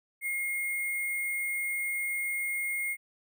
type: tone with sample-and-hold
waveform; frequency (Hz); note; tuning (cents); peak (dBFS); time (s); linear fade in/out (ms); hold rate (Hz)
sine; 2144; C7; +42; -29; 0.21-2.97; 50; 11025
effects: none